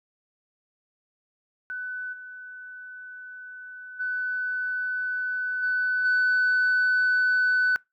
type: tone with level steps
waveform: sine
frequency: 1499 Hz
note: F#6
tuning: 22 cents sharp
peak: -30 / -38 / -25 / -21 / -17 dBFS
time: 1.7-7.76 s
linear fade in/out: 0 ms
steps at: 2.12 / 3.99 / 5.62 / 6.04 s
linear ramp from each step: 20 ms
effects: noise-tail reverb RT60 0.2 s tail -26 dB re dry + tanh soft clip ceiling -17 dBFS